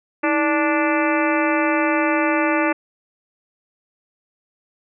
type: harmonic tone with a mistuned harmonic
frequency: 293.2 Hz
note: D4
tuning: 3 cents flat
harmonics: 1 / 2 / 3 / 4 / 5 / 6 / 7 / 8 / 9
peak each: -20 / -23 / -25 / -26 / -27 / -28 / -28 / -29 / -30 dBFS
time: 0.23-2.73 s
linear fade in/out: 10 ms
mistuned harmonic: 1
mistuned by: +150 cents
effects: none